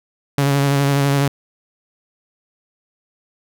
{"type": "tone with vibrato", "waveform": "sawtooth", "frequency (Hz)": 140.1, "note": "C#3", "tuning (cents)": 19, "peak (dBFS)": -10, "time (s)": [0.38, 1.28], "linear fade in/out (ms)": 2, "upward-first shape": "sine", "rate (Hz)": 12, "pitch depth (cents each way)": 25, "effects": []}